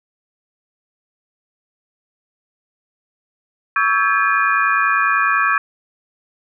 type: tone cluster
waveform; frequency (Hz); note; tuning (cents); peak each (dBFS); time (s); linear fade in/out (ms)
sine; 1125 / 1309 / 1595 / 1705 / 2445; C#6 / E6 / G6 / G#6 / D#7; +25 / -13 / +30 / +45 / -31; -18 / -20 / -20 / -20 / -23; 3.76-5.58; 2
effects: none